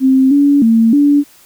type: tone with pitch steps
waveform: sine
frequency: 263.8 / 284.6 / 226.5 / 288.1 Hz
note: C4 / C#4 / A#3 / D4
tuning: +14 / +46 / -50 / -33 cents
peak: -6 dBFS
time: 0-1.24 s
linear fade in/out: 50 ms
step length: 310 ms
effects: white hiss -45 dBFS RMS until 1.45 s